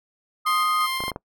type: tone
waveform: sine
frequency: 1244.5 Hz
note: D#6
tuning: in tune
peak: -20 dBFS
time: 0.45-0.87 s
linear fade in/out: 20 ms
type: tone with tremolo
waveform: 15% pulse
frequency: 1053 Hz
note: C6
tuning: 11 cents sharp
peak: -18 dBFS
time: 0.46-1.11 s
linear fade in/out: 10 ms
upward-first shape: square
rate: 2.9 Hz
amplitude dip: 25%
type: clicks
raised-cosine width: 1 ms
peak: -17 dBFS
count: 5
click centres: 1.005 / 1.038 / 1.081 / 1.117 / 1.161 s
effects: noise-tail reverb RT60 0.1 s tail -24 dB re dry